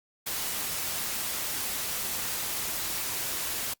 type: noise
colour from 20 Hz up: white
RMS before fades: -32 dBFS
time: 0.26-3.74 s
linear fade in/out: 10 ms
effects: noise-tail reverb RT60 0.1 s tail -23 dB re dry + Opus 48 kbps